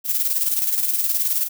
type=noise with tremolo; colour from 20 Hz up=violet; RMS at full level=-19 dBFS; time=0.04-1.49 s; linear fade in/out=50 ms; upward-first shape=square; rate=19 Hz; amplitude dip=50%; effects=none